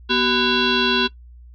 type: tone with frequency modulation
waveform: sine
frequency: 1488 Hz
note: F#6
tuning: 9 cents sharp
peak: -15 dBFS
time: 0.09-1.08 s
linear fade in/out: 20 ms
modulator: 623 Hz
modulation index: 3.9
effects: noise-tail reverb RT60 0.1 s tail -17 dB re dry + added 60 Hz sine -40 dBFS peak until 1.54 s